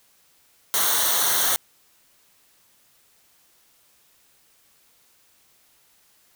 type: noise with comb filter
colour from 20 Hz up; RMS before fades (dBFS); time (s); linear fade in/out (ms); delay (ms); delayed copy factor
white; -21; 0.74-1.56; 0; 0.4; -0.75
effects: white hiss -60 dBFS RMS until 6.35 s